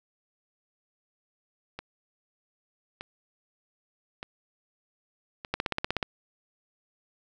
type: two click trains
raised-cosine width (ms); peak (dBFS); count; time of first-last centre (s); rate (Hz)
0.3; -11 / -21; 9 / 4; 5.54-6.028 / 1.79-5.449; 16.4 / 0.82
effects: none